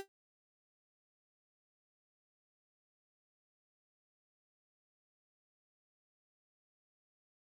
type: tone with exponential decay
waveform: 35% pulse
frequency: 392 Hz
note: G4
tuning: in tune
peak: -35 dBFS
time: 0-0.08 s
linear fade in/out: 0 ms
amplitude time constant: 16 ms
effects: none